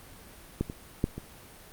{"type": "clicks", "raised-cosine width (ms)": 3, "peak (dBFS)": [-14, -23, -11, -23], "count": 4, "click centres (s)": [0.61, 0.699, 1.041, 1.18], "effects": ["pink hiss -50 dBFS RMS until 1.72 s", "Opus 32 kbps"]}